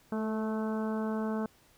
harmonic tone with a mistuned harmonic, 217.8 Hz, A3, 17 cents flat, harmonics 1 / 2 / 3 / 4 / 5 / 6 / 7, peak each -31 / -37 / -41 / -43 / -45 / -47 / -48 dBFS, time 0.12-1.46 s, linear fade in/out 2 ms, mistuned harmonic 2, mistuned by +16 cents, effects pink hiss -63 dBFS RMS until 1.77 s

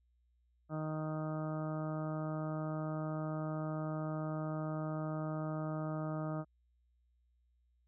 harmonic tone, 155.56 Hz, D#3, in tune, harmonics 1 / 2 / 3 / 4 / 5 / 6 / 7 / 8 / 9 / 10, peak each -38 / -42 / -52 / -43 / -51 / -54 / -57 / -48 / -58 / -62 dBFS, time 0.69-6.45 s, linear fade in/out 50 ms, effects added 60 Hz sine -70 dBFS peak until 7.87 s

